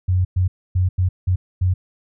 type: tone bursts at uneven times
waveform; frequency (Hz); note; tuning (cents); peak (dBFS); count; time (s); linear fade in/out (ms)
sine; 91.6; F#2; -17; -14; 6; 0.08-0.25 / 0.36-0.48 / 0.75-0.89 / 0.98-1.09 / 1.27-1.36 / 1.61-1.74; 10
effects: none